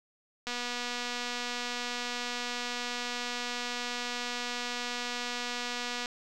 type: click train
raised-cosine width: 0.2 ms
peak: -18 dBFS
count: 1359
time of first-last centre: 0.47-6.058 s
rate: 243 Hz
effects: none